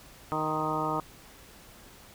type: harmonic tone with a mistuned harmonic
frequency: 155.56 Hz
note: D#3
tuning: in tune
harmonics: 1 / 2 / 3 / 4 / 5 / 6 / 7 / 8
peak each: -37 / -35 / -37 / -37 / -36 / -34 / -37 / -33 dBFS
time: 0.32-1 s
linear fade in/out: 0 ms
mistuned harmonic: 7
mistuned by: -39 cents
effects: pink hiss -52 dBFS RMS until 2.14 s